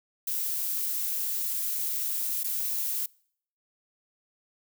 violet noise with dropouts, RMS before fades -30 dBFS, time 0.27-3.06 s, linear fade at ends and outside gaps 5 ms, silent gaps 2.434-2.442 s, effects noise-tail reverb RT60 0.6 s tail -25 dB re dry

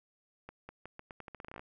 accelerating click train, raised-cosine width 0.5 ms, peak -30 dBFS, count 16, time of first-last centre 0.49-1.595 s, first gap 200 ms, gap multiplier 0.83, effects none

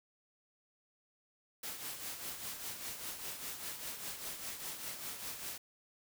white noise with tremolo, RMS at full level -41 dBFS, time 1.63-5.58 s, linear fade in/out 5 ms, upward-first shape triangle, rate 5 Hz, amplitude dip 60%, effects none

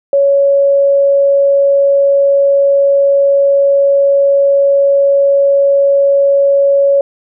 sine tone, 558 Hz, C#5, 11 cents sharp, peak -6 dBFS, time 0.13-7.01 s, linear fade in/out 2 ms, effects none

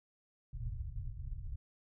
pink low-pass noise, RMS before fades -41 dBFS, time 0.53-1.56 s, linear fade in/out 10 ms, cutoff 130 Hz, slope 96 dB/octave, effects none

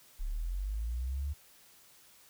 sine linear sweep, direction up, 32.56 to 73.7 Hz, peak -32 dBFS, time 0.19-1.34 s, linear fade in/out 20 ms, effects white hiss -60 dBFS RMS until 2.29 s

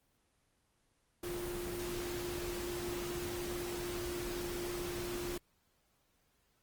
sine tone in noise, 351.6 Hz, F4, 12 cents sharp, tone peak -39 dBFS, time 1.23-5.38 s, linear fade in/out 5 ms, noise pink, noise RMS -43 dBFS, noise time 1.23-5.38 s, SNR +1 dB, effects pink hiss -75 dBFS RMS until 6.62 s + Opus 24 kbps

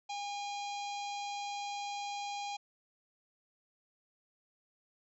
harmonic tone, 812 Hz, G#5, 39 cents flat, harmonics 1 / 3 / 4 / 5 / 6 / 7 / 8 / 9, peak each -38 / -47 / -49 / -49 / -54 / -56 / -54 / -58 dBFS, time 0.09-2.57 s, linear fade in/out 10 ms, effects none

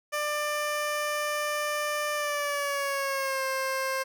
15% pulse tone with pitch glide, 595 to 530.1 Hz, D5 to C5, +22 to +23 cents, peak -21 dBFS, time 0.12-4.04 s, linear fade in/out 20 ms, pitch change -199 cents, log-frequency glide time 2.14-3.44 s, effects none

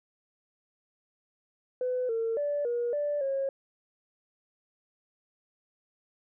sine tone with pitch steps, 503 / 454.3 / 581 / 478 / 585 / 544 Hz, B4 / A#4 / D5 / A#4 / D5 / C#5, +32 / -45 / -19 / +43 / -7 / -33 cents, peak -26 dBFS, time 1.81-3.49 s, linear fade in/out 2 ms, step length 280 ms, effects tanh soft clip ceiling -22 dBFS

